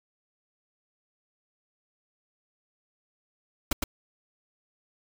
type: noise with echo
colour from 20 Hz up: pink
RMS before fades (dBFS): -25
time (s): 3.71-3.73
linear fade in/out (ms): 5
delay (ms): 110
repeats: 1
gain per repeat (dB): -3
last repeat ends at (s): 3.84
effects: none